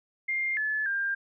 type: tone with pitch steps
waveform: sine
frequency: 2112 / 1725 / 1597 Hz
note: C7 / A6 / G6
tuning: +16 / -35 / +32 cents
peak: -26 dBFS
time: 0.28-1.15 s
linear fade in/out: 10 ms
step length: 290 ms
effects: none